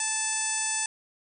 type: harmonic tone with a mistuned harmonic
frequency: 876 Hz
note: A5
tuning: 8 cents flat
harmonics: 1 / 2 / 3 / 4 / 5 / 6 / 7 / 8 / 9 / 10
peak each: -37 / -36 / -36 / -42 / -42 / -40 / -34 / -38 / -32 / -32 dBFS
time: 0-0.86 s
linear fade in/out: 2 ms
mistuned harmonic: 5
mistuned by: +51 cents
effects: 10-bit